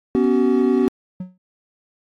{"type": "chord", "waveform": "triangle", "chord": "B suspended second", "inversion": "none", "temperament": "equal with one note detuned", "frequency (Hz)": [246.9, 277.2, 378.9], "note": ["B3", "C#4", "F#4"], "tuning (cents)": [0, 0, 41], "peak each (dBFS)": [-16, -18, -16], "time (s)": [0.15, 0.88], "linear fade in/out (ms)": 0}
{"type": "tone with exponential decay", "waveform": "triangle", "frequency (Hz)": 183.3, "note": "F#3", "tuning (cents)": -16, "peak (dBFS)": -21, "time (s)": [1.2, 1.38], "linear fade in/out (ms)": 5, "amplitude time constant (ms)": 38}
{"effects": ["AAC 48 kbps"]}